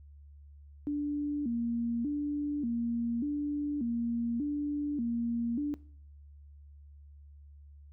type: tone with vibrato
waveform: sine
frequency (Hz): 261.6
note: C4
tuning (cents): 0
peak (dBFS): -29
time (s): 0.87-5.74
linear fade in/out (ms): 0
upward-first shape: square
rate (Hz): 0.85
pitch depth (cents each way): 190
effects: noise-tail reverb RT60 0.5 s tail -20 dB re dry + added 72 Hz sine -50 dBFS peak until 7.92 s